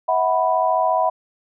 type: chord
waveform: sine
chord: E suspended second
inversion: none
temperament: equal with one note detuned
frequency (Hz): 645.7 / 740 / 987.8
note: E5 / F#5 / B5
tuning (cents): -36 / 0 / 0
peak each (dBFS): -20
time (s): 0.08-1.1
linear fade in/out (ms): 10
effects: none